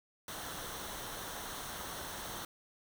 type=noise with comb filter; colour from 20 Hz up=pink; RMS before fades=-43 dBFS; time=0.28-2.45 s; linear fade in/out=2 ms; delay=0.41 ms; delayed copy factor=-0.55; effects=none